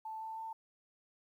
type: tone with pitch steps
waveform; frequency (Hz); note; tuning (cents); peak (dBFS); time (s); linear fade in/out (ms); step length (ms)
sine; 880 / 886.6 / 893.3; A5 / A5 / A5; 0 / +13 / +26; -40; 0.05-0.53; 5; 160
effects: 12-bit